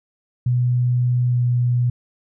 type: tone with pitch glide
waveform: sine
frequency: 123.47 to 122.4 Hz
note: B2 to B2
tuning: 0 to -15 cents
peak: -15 dBFS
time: 0.46-1.9 s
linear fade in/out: 5 ms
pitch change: -15 cents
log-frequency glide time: 1.29-1.36 s
effects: none